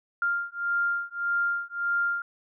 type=beating tone pair; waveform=sine; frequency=1396.9 / 1398.6 Hz; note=F6 / F6; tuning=0 / +2 cents; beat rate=1.7 Hz; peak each=-28 / -28 dBFS; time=0.22-2.22 s; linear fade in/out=2 ms; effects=none